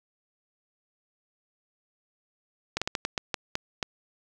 slowing click train, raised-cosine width 0.2 ms, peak -10 dBFS, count 9, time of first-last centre 2.77-3.828 s, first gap 46 ms, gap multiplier 1.29, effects none

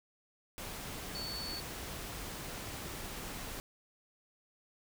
sine tone in noise, 4460 Hz, C#8, 10 cents sharp, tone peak -40 dBFS, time 1.15-1.6 s, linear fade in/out 0 ms, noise pink, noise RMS -43 dBFS, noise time 0.58-3.6 s, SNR 0 dB, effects none

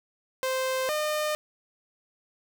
sawtooth tone pair in turn, 521 / 607.4 Hz, C5 / D#5, -7 / -42 cents, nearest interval minor third, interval 265 cents, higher second, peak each -22 dBFS, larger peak neither, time 0.43-0.89 / 0.89-1.35 s, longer neither, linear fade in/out 0 ms, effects none

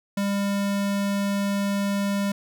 square tone, 200 Hz, G3, 35 cents sharp, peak -23 dBFS, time 0.17-2.32 s, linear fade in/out 5 ms, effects none

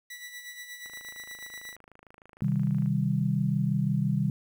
sawtooth tone with tremolo, 1959 Hz, B6, 15 cents flat, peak -35 dBFS, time 0.1-1.76 s, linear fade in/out 5 ms, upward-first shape sine, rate 8.4 Hz, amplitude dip 55%
click train, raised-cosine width 0.5 ms, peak -36 dBFS, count 54, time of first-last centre 0.86-2.86 s, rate 26.5 Hz
sine chord, C minor, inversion none, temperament just, 130.81 / 156.98 / 196.22 Hz, C3 / Eb3 / G3, 0 / +16 / +2 cents, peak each -28 dBFS, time 2.42-4.3 s, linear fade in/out 2 ms
effects 10-bit

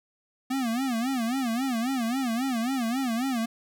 square tone with vibrato, 246.9 Hz, B3, in tune, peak -26 dBFS, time 0.5-3.46 s, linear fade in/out 10 ms, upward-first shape sine, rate 3.7 Hz, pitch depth 170 cents each way, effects none

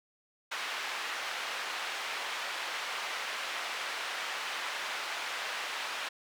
white band-pass noise, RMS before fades -37 dBFS, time 0.51-6.09 s, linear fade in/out 10 ms, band 730 to 2700 Hz, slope 12 dB/octave, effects none

